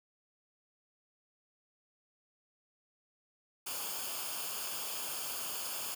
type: noise with comb filter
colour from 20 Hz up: white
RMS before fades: -39 dBFS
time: 3.66-5.95 s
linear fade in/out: 10 ms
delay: 0.51 ms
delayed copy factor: -0.65
effects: none